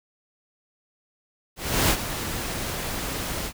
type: noise with ADSR envelope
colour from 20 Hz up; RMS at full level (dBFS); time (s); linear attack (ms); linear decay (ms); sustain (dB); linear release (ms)
pink; -19; 1.56-3.53; 340; 63; -11; 66
effects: none